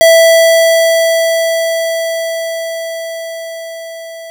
square tone with level ramp, 659.3 Hz, E5, in tune, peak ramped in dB -3 to -27 dBFS, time 0.01-4.3 s, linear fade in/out 0 ms, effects none

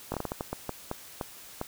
slowing click train, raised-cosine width 1 ms, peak -17 dBFS, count 12, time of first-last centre 0.12-1.614 s, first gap 20 ms, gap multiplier 1.35, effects white hiss -48 dBFS RMS until 1.67 s

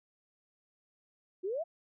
sine exponential sweep, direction up, 349.2 to 709 Hz, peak -32 dBFS, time 1.43-1.64 s, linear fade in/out 20 ms, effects none

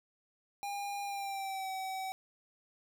square tone with pitch glide, 807 to 761.7 Hz, G#5 to G5, -50 to -50 cents, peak -37 dBFS, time 0.63-2.12 s, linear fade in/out 0 ms, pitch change -100 cents, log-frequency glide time 1.03-1.7 s, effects 12-bit

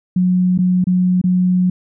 sine tone with dropouts, 181.9 Hz, F#3, 29 cents flat, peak -11 dBFS, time 0.16-1.7 s, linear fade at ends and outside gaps 5 ms, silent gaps 0.578-0.587 / 0.842-0.869 / 1.215-1.239 s, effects none

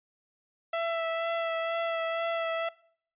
sawtooth tone with vibrato, 663 Hz, E5, 10 cents sharp, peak -24 dBFS, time 0.73-2.69 s, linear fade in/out 5 ms, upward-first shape sine, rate 2.1 Hz, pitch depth 17 cents each way, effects noise-tail reverb RT60 0.6 s tail -23 dB re dry + resampled to 8000 Hz

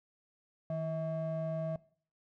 triangle ring-modulated tone, 242.1 Hz, B3, 34 cents flat, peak -28 dBFS, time 0.7-1.76 s, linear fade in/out 2 ms, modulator 401 Hz, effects noise-tail reverb RT60 0.5 s tail -20 dB re dry

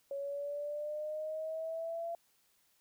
sine exponential sweep, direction up, 554.4 to 680 Hz, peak -36 dBFS, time 0.11-2.15 s, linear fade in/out 2 ms, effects white hiss -72 dBFS RMS until 2.8 s

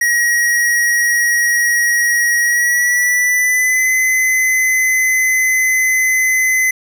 square tone with pitch glide, 1899 to 2035 Hz, A#6 to C7, +32 to -49 cents, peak -12 dBFS, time 0.01-6.71 s, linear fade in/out 5 ms, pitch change +119 cents, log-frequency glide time 2.42-3.92 s, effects none

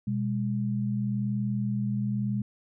sine tone pair together, 123.47 / 204.4 Hz, B2 / G#3, 0 / -27 cents, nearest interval major sixth, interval 873 cents, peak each -29 / -28 dBFS, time 0.07-2.42 s, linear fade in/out 5 ms, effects none

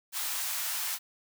white high-pass noise, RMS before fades -33 dBFS, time 0.12-0.99 s, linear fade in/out 50 ms, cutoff 770 Hz, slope 24 dB/octave, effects none

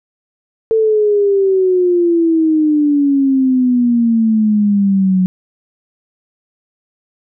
sine exponential sweep, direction down, 448.8 to 183 Hz, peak -9 dBFS, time 0.71-5.26 s, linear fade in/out 0 ms, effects none

